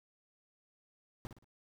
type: noise with echo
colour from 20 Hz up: brown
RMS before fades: -42 dBFS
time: 1.25-1.27 s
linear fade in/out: 0 ms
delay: 58 ms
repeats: 3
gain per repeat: -8 dB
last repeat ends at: 1.444 s
effects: none